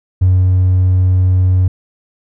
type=tone with ADSR envelope; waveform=triangle; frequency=92.4 Hz; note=F#2; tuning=2 cents flat; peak=-3 dBFS; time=0.21-1.68 s; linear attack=14 ms; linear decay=230 ms; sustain=-2 dB; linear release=4 ms; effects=tanh soft clip ceiling -3 dBFS